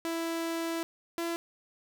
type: tone pair in turn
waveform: sawtooth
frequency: 331.2 / 337.2 Hz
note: E4 / E4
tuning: +8 / +39 cents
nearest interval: unison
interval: 31 cents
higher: second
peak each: -27 dBFS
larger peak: neither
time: 0.05-0.83 / 1.18-1.36 s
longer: first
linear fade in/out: 0 ms
effects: 11-bit